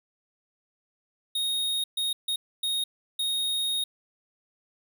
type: tone bursts at uneven times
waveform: square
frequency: 3729 Hz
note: A#7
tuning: in tune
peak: -26 dBFS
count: 5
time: 1.35-1.84 / 1.97-2.13 / 2.28-2.36 / 2.63-2.84 / 3.19-3.84 s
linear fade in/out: 5 ms
effects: 10-bit